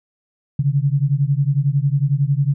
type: beating tone pair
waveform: sine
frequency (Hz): 136 / 147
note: C#3 / D3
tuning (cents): -33 / +2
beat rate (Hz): 11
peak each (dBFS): -17 / -18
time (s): 0.59-2.54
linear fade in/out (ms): 5
effects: none